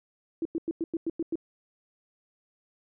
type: tone bursts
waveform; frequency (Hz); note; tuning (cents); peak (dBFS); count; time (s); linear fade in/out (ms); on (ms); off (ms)
sine; 329.6; E4; 0; -26; 8; 0.42-1.356; 2; 33; 96
effects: none